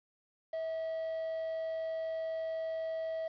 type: tone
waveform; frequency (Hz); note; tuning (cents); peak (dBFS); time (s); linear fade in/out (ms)
triangle; 647; E5; -32; -32; 0.53-3.28; 5
effects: resampled to 11025 Hz + 10-bit